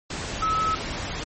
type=tone in noise; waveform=sine; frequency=1295 Hz; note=E6; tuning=31 cents flat; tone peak=-21 dBFS; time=0.42-0.75 s; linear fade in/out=5 ms; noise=pink; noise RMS=-31 dBFS; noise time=0.1-1.24 s; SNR=+7 dB; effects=MP3 32 kbps